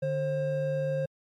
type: tone pair together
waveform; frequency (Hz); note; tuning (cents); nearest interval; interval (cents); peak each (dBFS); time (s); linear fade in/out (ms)
triangle; 148.7 / 532.8; D3 / C5; +22 / +31; octave + minor seventh; 2209; -29 / -26; 0.02-1.06; 10
effects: MP3 64 kbps